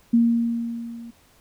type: tone with level ramp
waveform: sine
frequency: 233.1 Hz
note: A#3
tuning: in tune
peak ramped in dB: -12 to -36 dBFS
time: 0.13-1.11 s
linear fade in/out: 10 ms
effects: pink hiss -57 dBFS RMS until 1.4 s